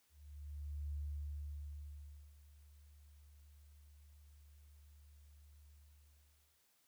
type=tone with ADSR envelope; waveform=sine; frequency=73 Hz; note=D2; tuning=10 cents flat; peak=-39 dBFS; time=0.09-6.62 s; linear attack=840 ms; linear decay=1400 ms; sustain=-20 dB; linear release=920 ms; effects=white hiss -75 dBFS RMS until 6.87 s